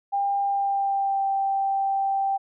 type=tone with pitch glide; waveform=sine; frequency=799 to 783.5 Hz; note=G5 to G5; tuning=+33 to -1 cents; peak=-21 dBFS; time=0.12-2.38 s; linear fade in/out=20 ms; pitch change=-34 cents; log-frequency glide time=0.4-1.25 s; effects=none